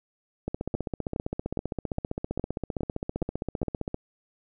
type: two click trains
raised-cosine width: 2 ms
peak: -16 / -15 dBFS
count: 54 / 8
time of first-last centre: 0.48-3.944 / 0.75-3.631 s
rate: 15.3 / 2.43 Hz
effects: none